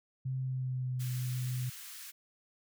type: tone with pitch glide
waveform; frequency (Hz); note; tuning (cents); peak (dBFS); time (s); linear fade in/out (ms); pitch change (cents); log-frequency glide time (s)
sine; 130.81 to 126.28; C3 to B2; 0 to +39; -32; 0.25-1.7; 10; -61; 0.37-1.04
type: high-pass noise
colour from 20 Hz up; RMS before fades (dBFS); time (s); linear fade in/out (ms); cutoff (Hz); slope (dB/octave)
white; -47; 0.99-2.12; 20; 1300; 24
effects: none